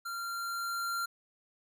square tone with level ramp, 1381 Hz, F6, 20 cents flat, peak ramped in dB -37 to -32 dBFS, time 0.05-1.06 s, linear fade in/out 10 ms, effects none

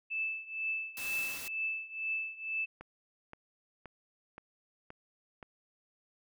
sine tone with tremolo, 2631 Hz, E7, 4 cents flat, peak -30 dBFS, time 0.1-2.66 s, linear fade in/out 20 ms, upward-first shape triangle, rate 2.1 Hz, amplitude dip 90%
white noise, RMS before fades -43 dBFS, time 0.97-1.48 s, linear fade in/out 2 ms
click train, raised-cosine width 0.5 ms, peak -31 dBFS, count 6, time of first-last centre 2.81-5.428 s, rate 1.91 Hz
effects none

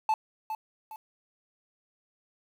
triangle tone with echo, 874 Hz, A5, 12 cents flat, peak -20 dBFS, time 0.09-0.14 s, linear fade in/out 2 ms, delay 410 ms, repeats 2, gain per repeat -9 dB, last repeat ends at 0.96 s, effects 9-bit

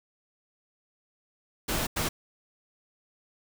pink noise bursts at uneven times, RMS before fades -29 dBFS, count 2, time 1.68-1.87 / 1.96-2.09 s, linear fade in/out 10 ms, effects none

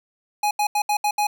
square tone bursts at uneven times, 833 Hz, G#5, 5 cents sharp, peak -19 dBFS, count 6, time 0.43-0.51 / 0.59-0.67 / 0.75-0.82 / 0.89-0.97 / 1.04-1.11 / 1.18-1.27 s, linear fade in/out 5 ms, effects none

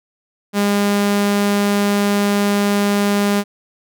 sawtooth tone, 203.1 Hz, G#3, 38 cents flat, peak -10 dBFS, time 0.53-3.44 s, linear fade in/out 50 ms, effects none

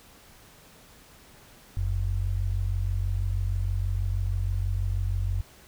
sine tone pair together, 46.25 / 92.5 Hz, F#1 / F#2, 0 / 0 cents, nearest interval octave, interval 1200 cents, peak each -27 dBFS, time 1.77-5.41 s, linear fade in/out 0 ms, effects pink hiss -53 dBFS RMS until 5.67 s

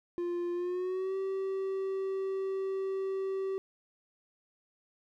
triangle tone with pitch glide, 349.2 to 385.2 Hz, F4 to G4, 0 to -30 cents, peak -29 dBFS, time 0.18-3.58 s, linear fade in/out 0 ms, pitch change +170 cents, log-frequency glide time 0.53-1.16 s, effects none

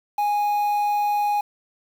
triangle tone with quantisation, 827 Hz, G#5, 8 cents flat, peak -17 dBFS, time 0.18-1.41 s, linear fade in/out 5 ms, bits 7, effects none

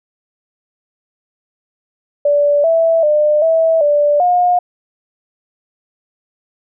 sine tone with pitch steps, 580 / 658 / 600 / 651 / 586 / 715 Hz, D5 / E5 / D5 / E5 / D5 / F5, -22 / -3 / +37 / -22 / -4 / +41 cents, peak -9 dBFS, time 2.25-4.59 s, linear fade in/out 5 ms, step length 390 ms, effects none

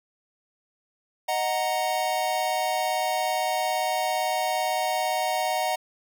square chord, D# minor, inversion none, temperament equal, 622.3 / 740 / 932.3 Hz, D#5 / F#5 / A#5, 0 / 0 / 0 cents, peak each -30 / -27 / -31 dBFS, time 1.28-5.76 s, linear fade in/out 10 ms, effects 9-bit

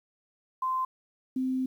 sine tone pair in turn, 1037 / 259.2 Hz, C6 / C4, -16 / -16 cents, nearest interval 2 octaves, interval 2400 cents, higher first, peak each -26 dBFS, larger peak neither, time 0.62-0.85 / 1.36-1.66 s, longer second, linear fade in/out 5 ms, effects 10-bit

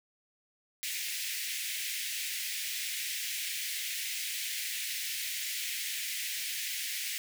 pink high-pass noise, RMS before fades -36 dBFS, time 0.83-7.18 s, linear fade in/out 0 ms, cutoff 1900 Hz, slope 48 dB/octave, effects none

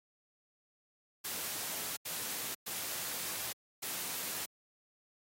white noise bursts at uneven times, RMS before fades -39 dBFS, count 4, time 1.24-1.97 / 2.05-2.55 / 2.66-3.53 / 3.82-4.46 s, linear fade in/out 10 ms, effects high-pass 100 Hz 12 dB/octave + AAC 48 kbps

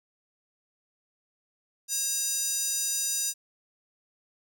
square tone with high-pass filter, 543 Hz, C#5, 36 cents flat, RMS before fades -29 dBFS, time 1.88-3.34 s, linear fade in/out 50 ms, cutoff 6500 Hz, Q 2.6, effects none

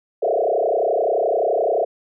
sine tone with frequency modulation, 557 Hz, C#5, 8 cents sharp, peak -16 dBFS, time 0.22-1.85 s, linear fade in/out 10 ms, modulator 31.6 Hz, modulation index 4.7, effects none

